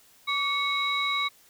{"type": "tone cluster", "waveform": "sine", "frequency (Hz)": [1141, 2209, 3844], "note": ["C#6", "C#7", "B7"], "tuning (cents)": [50, -7, -48], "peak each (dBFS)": -28, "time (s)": [0.27, 1.29], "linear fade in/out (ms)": 20, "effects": ["tanh soft clip ceiling -17 dBFS", "white hiss -58 dBFS RMS until 1.49 s"]}